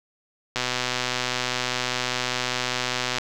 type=click train; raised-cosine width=0.2 ms; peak=-7 dBFS; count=329; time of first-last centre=0.56-3.184 s; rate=125 Hz; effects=none